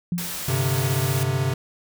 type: tone with exponential decay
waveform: sine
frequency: 174.61 Hz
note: F3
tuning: in tune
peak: -19 dBFS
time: 0.12-0.46 s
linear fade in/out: 2 ms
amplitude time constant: 72 ms
type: noise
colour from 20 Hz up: white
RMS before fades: -31 dBFS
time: 0.18-1.23 s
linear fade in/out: 0 ms
type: chord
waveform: square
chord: G suspended fourth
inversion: none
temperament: equal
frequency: 98 / 130.81 / 146.83 Hz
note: G2 / C3 / D3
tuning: 0 / 0 / 0 cents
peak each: -29 / -23 / -29 dBFS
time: 0.48-1.54 s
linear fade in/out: 5 ms
effects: none